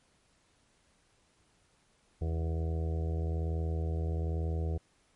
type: harmonic tone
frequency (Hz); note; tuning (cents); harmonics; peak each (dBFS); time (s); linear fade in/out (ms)
81.1; E2; -28; 1 / 2 / 4 / 5 / 6 / 7 / 8 / 9; -30 / -39 / -45 / -44 / -45 / -54 / -52 / -51; 2.21-4.78; 10
effects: pink hiss -69 dBFS RMS until 5.15 s + MP3 48 kbps